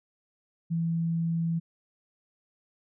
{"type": "tone", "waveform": "sine", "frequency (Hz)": 166.1, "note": "E3", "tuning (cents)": 13, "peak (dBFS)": -25, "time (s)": [0.7, 1.6], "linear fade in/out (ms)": 20, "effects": []}